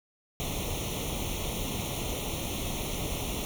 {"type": "noise with comb filter", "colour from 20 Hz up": "pink", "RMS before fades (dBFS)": -33, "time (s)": [0.4, 3.45], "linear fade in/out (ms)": 0, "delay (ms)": 0.31, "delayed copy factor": 0.9, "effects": []}